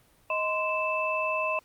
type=tone cluster; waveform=sine; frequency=627 / 1034 / 2638 Hz; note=D#5 / C6 / E7; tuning=+13 / -21 / +1 cents; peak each=-30 dBFS; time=0.3-1.59 s; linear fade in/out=2 ms; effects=pink hiss -62 dBFS RMS until 1.64 s + Opus 32 kbps